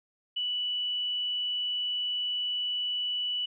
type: tone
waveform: sine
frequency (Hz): 2960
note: F#7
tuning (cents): 0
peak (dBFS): -28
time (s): 0.36-3.46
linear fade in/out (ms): 10
effects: none

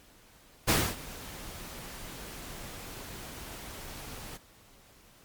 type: noise with ADSR envelope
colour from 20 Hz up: pink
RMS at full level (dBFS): -23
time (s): 0.67-4.38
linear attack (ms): 23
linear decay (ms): 260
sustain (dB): -20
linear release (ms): 22
effects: pink hiss -58 dBFS RMS until 5.24 s + MP3 96 kbps

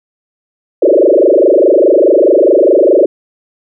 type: tone with frequency modulation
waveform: sine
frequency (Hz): 466.2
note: A#4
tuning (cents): 0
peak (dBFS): -4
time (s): 0.82-3.06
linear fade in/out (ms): 5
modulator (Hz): 24.8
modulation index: 5.3
effects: none

